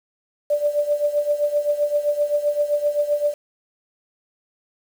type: tone with tremolo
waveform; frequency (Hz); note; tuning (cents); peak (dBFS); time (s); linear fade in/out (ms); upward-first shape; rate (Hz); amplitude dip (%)
sine; 587; D5; -1; -14; 0.5-3.34; 5; triangle; 7.7; 85
effects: 7-bit